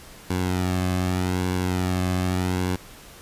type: tone with flanger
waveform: sawtooth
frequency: 91.4 Hz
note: F#2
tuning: 21 cents flat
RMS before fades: -24 dBFS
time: 0.3-2.76 s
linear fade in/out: 5 ms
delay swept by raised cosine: 1.6 to 2.13 ms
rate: 0.83 Hz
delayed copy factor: -0.65
effects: pink hiss -45 dBFS RMS until 3.21 s + resampled to 32000 Hz